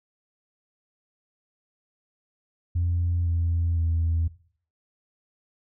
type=tone with pitch steps; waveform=sine; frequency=86.5 / 84.48 / 82.5 Hz; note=F2 / E2 / E2; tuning=-16 / +43 / +2 cents; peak=-20 dBFS; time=2.75-4.28 s; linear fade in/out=10 ms; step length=510 ms; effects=noise-tail reverb RT60 0.5 s tail -18 dB re dry + tanh soft clip ceiling -18 dBFS